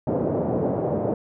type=band-pass noise; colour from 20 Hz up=white; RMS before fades=-24 dBFS; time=0.07-1.14 s; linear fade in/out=2 ms; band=100 to 610 Hz; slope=24 dB/octave; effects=none